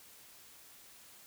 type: silence
effects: white hiss -57 dBFS RMS until 1.26 s